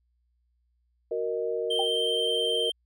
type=chord; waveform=sine; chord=D# minor; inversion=first; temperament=equal; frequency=370 / 466.2 / 622.3 Hz; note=F#4 / A#4 / D#5; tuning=0 / 0 / 0 cents; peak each=-34 / -28 / -34 dBFS; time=1.11-2.7 s; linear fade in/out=5 ms
type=tone with vibrato; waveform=triangle; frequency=3136 Hz; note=G7; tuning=in tune; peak=-25 dBFS; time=1.7-2.72 s; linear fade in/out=10 ms; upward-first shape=sine; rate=19 Hz; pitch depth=16 cents each way
type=tone with exponential decay; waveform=sine; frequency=781 Hz; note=G5; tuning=7 cents flat; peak=-23 dBFS; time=1.79-1.9 s; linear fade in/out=5 ms; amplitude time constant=23 ms
effects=added 60 Hz sine -68 dBFS peak until 2.85 s